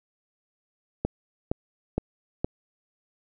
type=click train; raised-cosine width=2 ms; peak=-11 dBFS; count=4; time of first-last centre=1.05-2.445 s; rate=2.15 Hz; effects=none